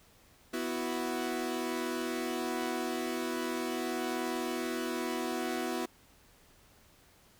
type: chord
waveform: sawtooth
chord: B suspended fourth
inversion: none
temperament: equal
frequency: 246.9 / 329.6 / 370 Hz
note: B3 / E4 / F#4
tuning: 0 / 0 / 0 cents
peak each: -33 dBFS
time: 0.53-5.86 s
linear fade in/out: 10 ms
effects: pink hiss -62 dBFS RMS until 7.39 s